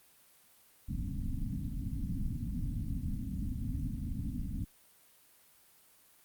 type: low-pass noise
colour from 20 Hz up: pink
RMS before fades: -36 dBFS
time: 0.88-4.65 s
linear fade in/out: 10 ms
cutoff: 280 Hz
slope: 96 dB/octave
effects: white hiss -63 dBFS RMS until 6.24 s + Opus 32 kbps